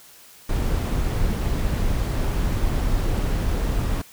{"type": "noise", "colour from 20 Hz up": "brown", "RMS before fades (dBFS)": -22, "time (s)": [0.49, 4.02], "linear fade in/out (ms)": 5, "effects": ["white hiss -48 dBFS RMS until 4.12 s"]}